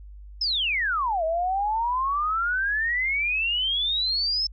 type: exponential two-way sweep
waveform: sine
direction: down then up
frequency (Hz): 5320 to 631 to 5320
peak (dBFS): -22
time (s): 0.41-4.47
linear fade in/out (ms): 5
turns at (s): 1.24
effects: added 50 Hz sine -40 dBFS peak until 4.52 s